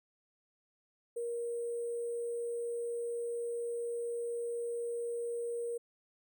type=tone with sample-and-hold; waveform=sine; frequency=472.1 Hz; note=A#4; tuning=22 cents sharp; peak=-34 dBFS; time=1.16-5.78 s; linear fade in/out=10 ms; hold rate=8820 Hz; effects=none